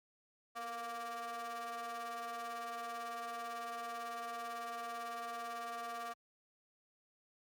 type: ring-modulated tone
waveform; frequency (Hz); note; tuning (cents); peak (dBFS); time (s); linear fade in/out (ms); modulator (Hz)
40% pulse; 231.5; A#3; -12; -37; 0.55-6.14; 20; 935
effects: high-pass 60 Hz 12 dB/octave + MP3 96 kbps